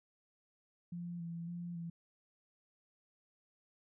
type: tone with vibrato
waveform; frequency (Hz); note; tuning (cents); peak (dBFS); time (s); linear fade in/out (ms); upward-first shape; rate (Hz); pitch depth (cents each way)
sine; 170.9; F3; -37; -40; 0.92-1.9; 5; square; 1.8; 25
effects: none